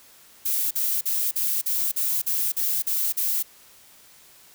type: noise bursts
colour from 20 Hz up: violet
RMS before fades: -24 dBFS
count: 10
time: 0.45-3.428 s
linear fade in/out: 10 ms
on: 260 ms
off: 42 ms
effects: white hiss -52 dBFS RMS until 4.54 s